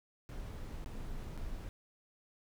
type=noise with dropouts; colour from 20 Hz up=brown; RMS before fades=-42 dBFS; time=0.29-1.69 s; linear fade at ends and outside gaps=0 ms; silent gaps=0.844-0.861 / 1.37-1.376 s; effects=none